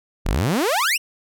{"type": "exponential sweep", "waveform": "sawtooth", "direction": "up", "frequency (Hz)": [34.65, 2958], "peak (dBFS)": -14, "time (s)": [0.25, 0.98], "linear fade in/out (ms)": 20, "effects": []}